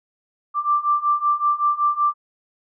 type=beating tone pair; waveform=sine; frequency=1174.7 / 1180 Hz; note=D6 / D6; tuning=0 / +8 cents; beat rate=5.3 Hz; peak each=-21 / -19 dBFS; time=0.54-2.14 s; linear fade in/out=50 ms; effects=none